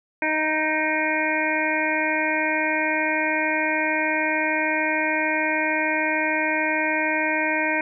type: harmonic tone with a mistuned harmonic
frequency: 311.1 Hz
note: D#4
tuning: in tune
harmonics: 1 / 2 / 3 / 5 / 6 / 7 / 8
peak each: -28 / -28 / -28 / -28 / -28 / -28 / -28 dBFS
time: 0.22-7.81 s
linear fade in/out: 2 ms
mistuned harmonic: 8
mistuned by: -57 cents
effects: none